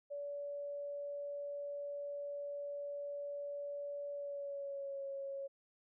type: tone with pitch glide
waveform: sine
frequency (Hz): 573 to 550.6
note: D5 to C#5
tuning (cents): -43 to -12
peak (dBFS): -40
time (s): 0.1-5.48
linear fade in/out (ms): 20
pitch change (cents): -69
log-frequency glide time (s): 4.12-5.05
effects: none